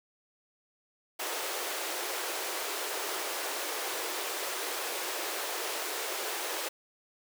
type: high-pass noise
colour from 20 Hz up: pink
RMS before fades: -35 dBFS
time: 1.19-6.69 s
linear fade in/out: 10 ms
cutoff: 350 Hz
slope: 48 dB/octave
effects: none